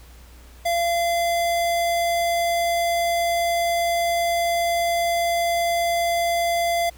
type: tone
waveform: square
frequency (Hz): 685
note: F5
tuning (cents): -34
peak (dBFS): -20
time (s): 0.65-6.9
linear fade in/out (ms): 10
effects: added 60 Hz sine -44 dBFS peak until 6.97 s + pink hiss -51 dBFS RMS until 6.97 s